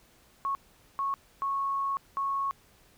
sine tone bursts at uneven times, 1101 Hz, C#6, 12 cents flat, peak -27 dBFS, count 4, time 0.45-0.55 / 0.99-1.14 / 1.42-1.97 / 2.17-2.51 s, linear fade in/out 0 ms, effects pink hiss -61 dBFS RMS until 2.97 s

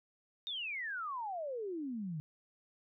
sine exponential sweep, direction down, 3729 to 146.83 Hz, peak -37 dBFS, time 0.47-2.2 s, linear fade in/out 0 ms, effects none

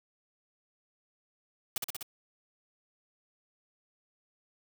white noise with echo, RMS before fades -32 dBFS, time 1.76-1.78 s, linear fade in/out 2 ms, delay 62 ms, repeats 4, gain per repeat -2 dB, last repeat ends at 2.028 s, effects none

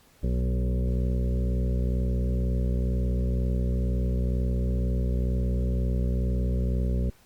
harmonic tone with a mistuned harmonic, 62.1 Hz, B1, 10 cents sharp, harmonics 1 / 2 / 3 / 4 / 6 / 7 / 8 / 9, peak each -24 / -31 / -32 / -38 / -41 / -41 / -44 / -43 dBFS, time 0.23-7.1 s, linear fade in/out 5 ms, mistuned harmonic 2, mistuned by -17 cents, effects pink hiss -59 dBFS RMS until 7.25 s + Opus 48 kbps

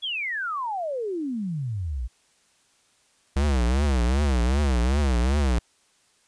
sine exponential sweep, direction down, 3451 to 54.1 Hz, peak -26 dBFS, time 0.02-2.08 s, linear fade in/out 20 ms
square tone with vibrato, 65.8 Hz, C2, 10 cents sharp, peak -20 dBFS, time 3.36-5.59 s, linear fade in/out 5 ms, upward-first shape triangle, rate 2.6 Hz, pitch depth 240 cents each way
effects white hiss -63 dBFS RMS until 6.27 s + resampled to 22050 Hz

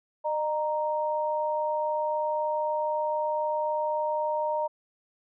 sine tone pair together, 608.4 / 932.3 Hz, D#5 / A#5, -39 / 0 cents, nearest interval perfect fifth, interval 739 cents, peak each -28 dBFS, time 0.24-4.68 s, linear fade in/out 20 ms, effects none

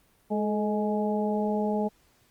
harmonic tone with a mistuned harmonic, 209.3 Hz, G#3, 14 cents sharp, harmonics 1 / 2 / 3 / 4, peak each -27 / -30 / -32 / -33 dBFS, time 0.3-1.89 s, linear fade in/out 20 ms, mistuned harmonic 2, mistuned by +43 cents, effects pink hiss -64 dBFS RMS until 2.3 s + Opus 32 kbps

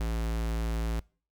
square tone, 56 Hz, A1, 31 cents sharp, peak -29 dBFS, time 0-1 s, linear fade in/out 5 ms, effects noise-tail reverb RT60 0.4 s tail -24 dB re dry

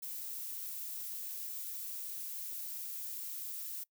violet noise, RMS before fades -42 dBFS, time 0.02-3.84 s, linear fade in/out 10 ms, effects noise-tail reverb RT60 0.1 s tail -23 dB re dry

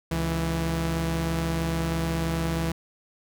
sawtooth tone pair together, 69.29 / 164.81 Hz, C#2 / E3, 0 / 0 cents, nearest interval octave + minor third, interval 1500 cents, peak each -26 / -22 dBFS, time 0.11-2.72 s, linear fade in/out 5 ms, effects none

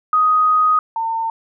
sine tone pair in turn, 1250 / 905.2 Hz, D#6 / A5, +8 / +49 cents, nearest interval tritone, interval 559 cents, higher first, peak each -11 / -18 dBFS, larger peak first, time 0.13-0.79 / 0.96-1.3 s, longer first, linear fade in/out 2 ms, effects none

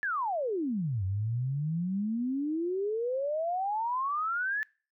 sine exponential two-way sweep, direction down then up, 1760 to 92 to 1760 Hz, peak -28 dBFS, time 0.03-4.63 s, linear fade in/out 0 ms, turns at 1.04 s, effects noise-tail reverb RT60 0.4 s tail -25 dB re dry

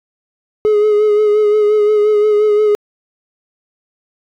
triangle tone with vibrato, 421.5 Hz, G#4, 26 cents sharp, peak -6 dBFS, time 0.65-2.75 s, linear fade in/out 0 ms, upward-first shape sine, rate 5.7 Hz, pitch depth 30 cents each way, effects tanh soft clip ceiling -2 dBFS

